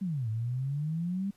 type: exponential two-way sweep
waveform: sine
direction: down then up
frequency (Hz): 202.5 to 107.6 to 202.5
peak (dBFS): -29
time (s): 0.01-1.31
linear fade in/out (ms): 10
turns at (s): 0.29
effects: pink hiss -66 dBFS RMS until 1.36 s + resampled to 32000 Hz